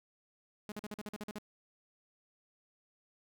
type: tone bursts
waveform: sawtooth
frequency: 210.1 Hz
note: G#3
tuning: 20 cents sharp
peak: -36 dBFS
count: 10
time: 0.69-1.385 s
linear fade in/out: 0 ms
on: 29 ms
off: 45 ms
effects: none